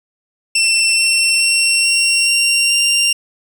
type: tone with pitch steps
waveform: 20% pulse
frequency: 2692 / 2709 / 2726 / 2744 / 2761 / 2779 Hz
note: E7 / E7 / F7 / F7 / F7 / F7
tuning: +36 / +47 / -43 / -31 / -20 / -9 cents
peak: -6 dBFS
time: 0.55-3.13 s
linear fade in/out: 5 ms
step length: 430 ms
effects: 8-bit